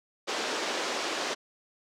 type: band-pass noise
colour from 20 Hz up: pink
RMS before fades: -32 dBFS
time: 0.27-1.35 s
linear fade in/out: 20 ms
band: 310 to 6500 Hz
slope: 24 dB/octave
effects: none